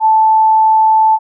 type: tone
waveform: sine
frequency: 877 Hz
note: A5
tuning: 6 cents flat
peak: -6 dBFS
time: 0-1.19 s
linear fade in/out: 50 ms
effects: none